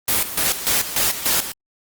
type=noise with tremolo; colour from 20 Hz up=white; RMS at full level=-18 dBFS; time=0.08-1.52 s; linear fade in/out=2 ms; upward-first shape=square; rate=3.4 Hz; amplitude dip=70%; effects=Opus 24 kbps